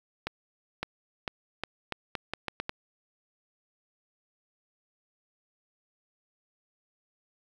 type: accelerating click train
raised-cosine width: 0.3 ms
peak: -15 dBFS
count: 10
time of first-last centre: 0.27-2.694 s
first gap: 560 ms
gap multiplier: 0.8
effects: 8-bit